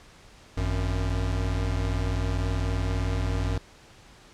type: tone pair together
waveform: square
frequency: 51.91 / 92.5 Hz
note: G#1 / F#2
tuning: 0 / 0 cents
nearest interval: minor seventh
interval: 1000 cents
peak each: -28 dBFS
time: 0.57-3.58 s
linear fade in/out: 5 ms
effects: pink hiss -52 dBFS RMS until 4.33 s + low-pass 7000 Hz 12 dB/octave

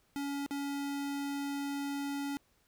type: tone with dropouts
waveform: square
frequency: 281.7 Hz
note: C#4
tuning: 28 cents sharp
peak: -35 dBFS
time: 0.16-2.37 s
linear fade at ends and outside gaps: 0 ms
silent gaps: 0.463-0.509 s
effects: pink hiss -71 dBFS RMS until 2.67 s

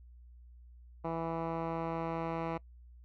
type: tone with low-pass filter sweep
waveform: 10% pulse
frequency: 164.81 Hz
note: E3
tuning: in tune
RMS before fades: -36 dBFS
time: 1.04-2.58 s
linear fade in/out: 10 ms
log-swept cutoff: 1100 to 1700 Hz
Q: 1.2
effects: noise-tail reverb RT60 0.1 s tail -24 dB re dry + added 60 Hz sine -52 dBFS peak until 3.04 s

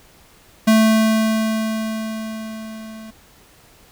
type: tone with level ramp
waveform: square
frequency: 220 Hz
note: A3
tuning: in tune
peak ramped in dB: -10 to -35 dBFS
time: 0.67-3.11 s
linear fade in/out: 10 ms
effects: pink hiss -50 dBFS RMS until 3.91 s

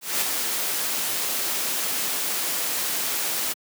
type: noise with ADSR envelope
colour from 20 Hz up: white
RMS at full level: -22 dBFS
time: 0.01-3.54 s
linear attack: 200 ms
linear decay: 19 ms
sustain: -4 dB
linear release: 24 ms
effects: high-pass 200 Hz 12 dB/octave

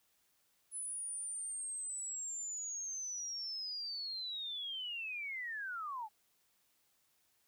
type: linear sweep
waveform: sine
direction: down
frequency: 10130 to 819 Hz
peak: -39 dBFS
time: 0.71-6.09 s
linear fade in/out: 50 ms
effects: white hiss -75 dBFS RMS until 7.47 s

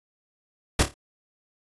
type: noise with echo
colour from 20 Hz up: pink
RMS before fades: -18 dBFS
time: 0.79-0.83 s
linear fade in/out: 5 ms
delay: 28 ms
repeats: 4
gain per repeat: -9 dB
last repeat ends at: 0.942 s
effects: resampled to 24000 Hz

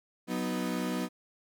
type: chord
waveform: 35% pulse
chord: B major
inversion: second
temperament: equal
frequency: 185 / 246.9 / 311.1 Hz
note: F#3 / B3 / D#4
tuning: 0 / 0 / 0 cents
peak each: -33 / -32 / -35 dBFS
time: 0.27-1.09 s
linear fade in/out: 50 ms
effects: none

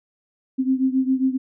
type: beating tone pair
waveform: sine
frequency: 260 / 267.4 Hz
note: C4 / C4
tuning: -11 / +38 cents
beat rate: 7.4 Hz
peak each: -19 / -22 dBFS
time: 0.58-1.38 s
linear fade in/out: 20 ms
effects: none

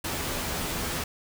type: noise with comb filter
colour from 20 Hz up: pink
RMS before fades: -31 dBFS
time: 0.04-1.04 s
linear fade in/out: 5 ms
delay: 12 ms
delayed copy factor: +0.5
effects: none

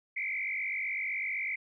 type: tone with frequency modulation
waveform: sine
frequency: 2194 Hz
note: C#7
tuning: 18 cents flat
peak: -31 dBFS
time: 0.16-1.56 s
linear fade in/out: 10 ms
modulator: 47.9 Hz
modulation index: 3.3
effects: none

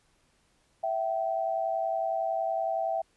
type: tone pair together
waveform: sine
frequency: 659.3 / 770.1 Hz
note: E5 / G5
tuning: 0 / -31 cents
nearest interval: minor third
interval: 269 cents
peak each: -29 / -30 dBFS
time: 0.83-3.02 s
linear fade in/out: 10 ms
effects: pink hiss -68 dBFS RMS until 3.16 s + resampled to 24000 Hz

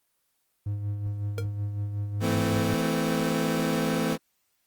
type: tone with tremolo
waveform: triangle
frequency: 102.5 Hz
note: G#2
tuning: 22 cents flat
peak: -24 dBFS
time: 0.66-2.74 s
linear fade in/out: 5 ms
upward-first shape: sine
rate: 5.4 Hz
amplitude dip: 45%
type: tone with exponential decay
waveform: square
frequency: 466.2 Hz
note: A#4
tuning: in tune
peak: -28 dBFS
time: 1.38-1.47 s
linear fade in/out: 1 ms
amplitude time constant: 19 ms
type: chord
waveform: 25% pulse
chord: A minor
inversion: second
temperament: equal with one note detuned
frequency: 164.81 / 220 / 257.9 Hz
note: E3 / A3 / C4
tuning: 0 / 0 / -25 cents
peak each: -25 dBFS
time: 2.2-4.18 s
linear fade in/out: 50 ms
effects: white hiss -73 dBFS RMS until 4.66 s + Opus 24 kbps

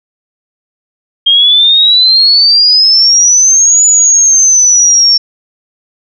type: exponential two-way sweep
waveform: sine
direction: up then down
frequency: 3205 to 6940 to 5440 Hz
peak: -3 dBFS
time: 1.26-5.18 s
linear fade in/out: 10 ms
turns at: 3.85 s
effects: none

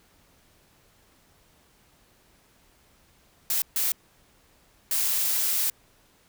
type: noise bursts at uneven times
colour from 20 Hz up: blue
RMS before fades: -25 dBFS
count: 3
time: 3.5-3.62 / 3.76-3.92 / 4.91-5.7 s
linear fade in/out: 2 ms
effects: pink hiss -61 dBFS RMS until 6.28 s

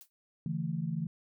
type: noise with exponential decay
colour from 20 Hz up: blue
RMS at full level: -47 dBFS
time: 0.01-0.1 s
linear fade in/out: 0 ms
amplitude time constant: 19 ms
type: chord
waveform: sine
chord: D suspended second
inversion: none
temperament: equal with one note detuned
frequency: 143.73 / 164.81 / 220 Hz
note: D3 / E3 / A3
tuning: -37 / 0 / 0 cents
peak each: -37 / -33 / -39 dBFS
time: 0.46-1.07 s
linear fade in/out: 2 ms
effects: none

